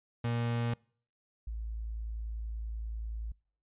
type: tone pair in turn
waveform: 35% pulse / sine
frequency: 118 / 55.21 Hz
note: A#2 / A1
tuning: +22 / +7 cents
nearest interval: octave + minor second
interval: 1315 cents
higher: first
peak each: -28 / -35 dBFS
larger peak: first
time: 0.24-0.74 / 1.47-3.32 s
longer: second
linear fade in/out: 5 ms
effects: noise-tail reverb RT60 0.5 s tail -26 dB re dry + resampled to 8000 Hz

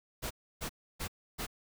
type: noise bursts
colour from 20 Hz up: pink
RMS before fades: -37 dBFS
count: 4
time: 0.22-1.468 s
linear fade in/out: 20 ms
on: 87 ms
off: 300 ms
effects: none

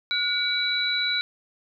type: tone cluster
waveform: sine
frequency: 1447 / 2280 / 3943 Hz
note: F#6 / C#7 / B7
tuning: -39 / +48 / -4 cents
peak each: -29 / -29 / -24 dBFS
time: 0.11-1.21 s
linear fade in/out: 0 ms
effects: none

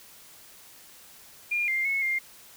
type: tone with pitch steps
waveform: sine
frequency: 2412 / 2103 / 2192 / 2111 Hz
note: D7 / C7 / C#7 / C7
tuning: +46 / +8 / -20 / +15 cents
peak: -24 dBFS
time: 1.51-2.19 s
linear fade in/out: 10 ms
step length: 170 ms
effects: white hiss -51 dBFS RMS until 2.56 s

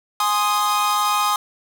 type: chord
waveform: 45% pulse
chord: Ab major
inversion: none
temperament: equal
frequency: 830.6 / 1046.5 / 1244.5 Hz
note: Ab5 / C6 / Eb6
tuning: 0 / 0 / 0 cents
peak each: -23 / -23 / -20 dBFS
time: 0.2-1.36 s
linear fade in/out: 2 ms
effects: none

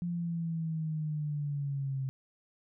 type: linear sweep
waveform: sine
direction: down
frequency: 174.8 to 132.3 Hz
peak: -31 dBFS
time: 0.02-2.09 s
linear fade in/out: 0 ms
effects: none

